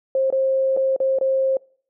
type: tone with dropouts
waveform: sine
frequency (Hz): 532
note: C5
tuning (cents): +29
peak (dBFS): -16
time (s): 0.15-1.57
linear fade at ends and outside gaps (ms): 2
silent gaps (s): 0.303-0.325 / 0.766-0.772 / 0.963-1.002 / 1.187-1.211
effects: noise-tail reverb RT60 0.5 s tail -25 dB re dry